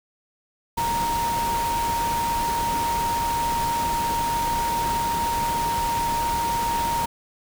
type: tone in noise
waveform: sine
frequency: 932.3 Hz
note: A#5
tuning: in tune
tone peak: -22 dBFS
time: 0.77-7.06 s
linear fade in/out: 10 ms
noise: pink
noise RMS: -30 dBFS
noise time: 0.77-7.06 s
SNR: +5 dB
effects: none